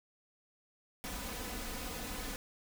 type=noise with comb filter; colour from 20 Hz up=pink; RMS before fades=-41 dBFS; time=1.04-2.36 s; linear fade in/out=0 ms; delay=4 ms; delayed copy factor=+0.65; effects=none